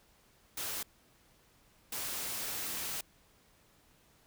white noise bursts at uneven times, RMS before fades -38 dBFS, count 2, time 0.57-0.83 / 1.92-3.01 s, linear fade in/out 5 ms, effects pink hiss -66 dBFS RMS until 4.26 s

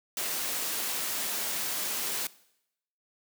white noise, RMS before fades -32 dBFS, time 0.17-2.27 s, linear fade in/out 2 ms, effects noise-tail reverb RT60 0.8 s tail -20 dB re dry + high-pass 200 Hz 12 dB/octave

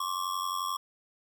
square ring-modulated tone, 1108.7 Hz, C#6, in tune, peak -28 dBFS, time 0-0.77 s, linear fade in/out 5 ms, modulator 45.7 Hz, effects none

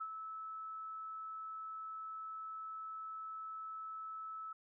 sine tone with ADSR envelope, 1305 Hz, E6, 18 cents flat, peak -38 dBFS, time 0-4.53 s, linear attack 14 ms, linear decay 59 ms, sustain -5 dB, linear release 6 ms, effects none

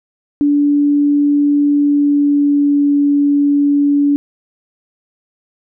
sine tone with pitch glide, 289.3 to 286.6 Hz, D4 to D4, -26 to -42 cents, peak -9 dBFS, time 0.41-4.16 s, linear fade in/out 0 ms, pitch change -16 cents, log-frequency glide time 1.71-2.94 s, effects none

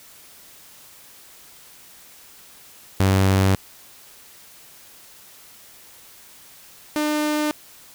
sawtooth tone pair in turn, 96 / 301.2 Hz, G2 / D4, -36 / +44 cents, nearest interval octave + minor sixth, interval 1980 cents, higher second, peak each -11 / -16 dBFS, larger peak first, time 3-3.55 / 6.96-7.51 s, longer neither, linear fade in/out 0 ms, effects white hiss -47 dBFS RMS until 7.94 s

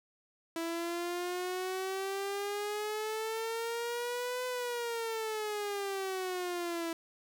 sawtooth exponential two-way sweep, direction up then down, 329.6 to 504 to 329.6 Hz, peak -30 dBFS, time 0.56-6.93 s, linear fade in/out 2 ms, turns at 4.46 s, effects none

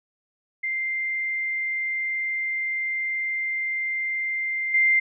sine tone with level steps, 2093 Hz, C7, in tune, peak -24 / -16 dBFS, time 0.63-5 s, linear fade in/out 10 ms, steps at 4.74 s, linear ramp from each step 5 ms, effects none

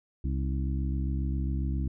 harmonic tone with a mistuned harmonic, 67.4 Hz, C#2, 48 cents flat, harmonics 1 / 2 / 3 / 4 / 5, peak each -28 / -34 / -38 / -40 / -42 dBFS, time 0.24-1.88 s, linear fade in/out 5 ms, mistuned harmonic 5, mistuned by -78 cents, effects none

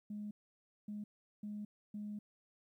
sine tone bursts at uneven times, 208.7 Hz, G#3, 9 cents sharp, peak -40 dBFS, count 4, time 0.1-0.31 / 0.88-1.04 / 1.43-1.65 / 1.94-2.19 s, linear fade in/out 5 ms, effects tanh soft clip ceiling -36 dBFS + 13-bit

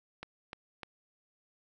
click train, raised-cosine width 0.3 ms, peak -25 dBFS, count 3, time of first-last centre 0.23-0.832 s, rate 3.32 Hz, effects none

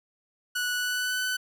sawtooth tone with pitch glide, 1475 to 1503.4 Hz, F#6 to F#6, -6 to +27 cents, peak -23 dBFS, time 0.55-1.37 s, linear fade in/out 10 ms, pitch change +33 cents, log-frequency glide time 0.75-1.21 s, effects none

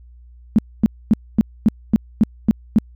sine tone bursts, 218.2 Hz, A3, 14 cents flat, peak -8 dBFS, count 9, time 0.56-2.785 s, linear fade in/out 0 ms, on 25 ms, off 250 ms, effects added 60 Hz sine -41 dBFS peak until 2.95 s

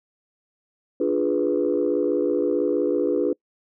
sine chord, D diminished seventh, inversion none, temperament equal, 293.7 / 349.2 / 415.3 / 493.9 Hz, D4 / F4 / Ab4 / Cb5, 0 / 0 / 0 / 0 cents, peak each -24 dBFS, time 1-3.33 s, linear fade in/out 5 ms, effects noise-tail reverb RT60 0.1 s tail -26 dB re dry + tanh soft clip ceiling -11 dBFS

